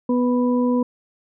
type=harmonic tone; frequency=246.9 Hz; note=B3; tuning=in tune; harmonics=1 / 2 / 4; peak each=-17 / -23 / -29 dBFS; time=0.09-0.83 s; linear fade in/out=5 ms; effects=none